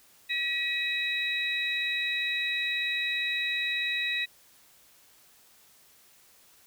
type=tone cluster; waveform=sine; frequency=1928 / 2533 / 3845 Hz; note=B6 / D#7 / B7; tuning=-42 / +30 / -47 cents; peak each=-31 dBFS; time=0.29-4.26 s; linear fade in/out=20 ms; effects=tanh soft clip ceiling -17 dBFS + white hiss -59 dBFS RMS until 6.66 s